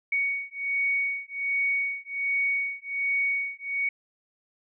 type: beating tone pair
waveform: sine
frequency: 2234 / 2235.3 Hz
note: C#7 / C#7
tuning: +13 / +14 cents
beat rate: 1.3 Hz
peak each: -28 dBFS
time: 0.12-3.89 s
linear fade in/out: 5 ms
effects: none